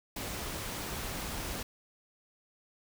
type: noise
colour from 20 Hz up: pink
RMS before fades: -38 dBFS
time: 0.16-1.63 s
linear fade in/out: 5 ms
effects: none